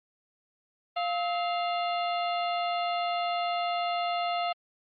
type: harmonic tone with a mistuned harmonic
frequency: 698.5 Hz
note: F5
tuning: in tune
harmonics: 1 / 2 / 3 / 4 / 5 / 6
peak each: -28 / -35 / -40 / -38 / -43 / -44 dBFS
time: 0.96-4.53 s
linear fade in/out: 10 ms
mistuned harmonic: 2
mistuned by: -140 cents
effects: Opus 32 kbps